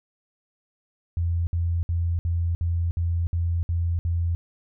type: tone bursts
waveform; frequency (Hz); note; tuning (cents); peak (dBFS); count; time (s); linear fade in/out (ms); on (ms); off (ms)
sine; 85.1; F2; -44; -21; 9; 1.17-4.35; 0; 300; 60
effects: none